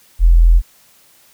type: tone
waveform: sine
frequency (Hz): 42.03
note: E1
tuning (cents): +34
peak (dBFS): -5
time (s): 0.19-0.62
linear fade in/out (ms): 50
effects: white hiss -50 dBFS RMS until 1.33 s